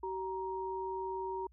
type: tone pair together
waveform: sine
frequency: 381.1 / 939 Hz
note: G4 / A#5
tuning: -49 / +12 cents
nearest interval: octave + major third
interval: 1561 cents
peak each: -38 / -38 dBFS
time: 0.03-1.47 s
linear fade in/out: 5 ms
effects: added 60 Hz sine -59 dBFS peak until 1.52 s